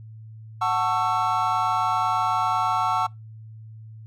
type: chord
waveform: triangle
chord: F# minor seventh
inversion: none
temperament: just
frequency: 740 / 888 / 1110 / 1332 Hz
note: F#5 / A5 / C#6 / E6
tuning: 0 / +16 / +2 / +18 cents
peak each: -24 dBFS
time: 0.61-3.07 s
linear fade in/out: 10 ms
effects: noise-tail reverb RT60 0.2 s tail -25 dB re dry + added 110 Hz sine -39 dBFS peak until 4.06 s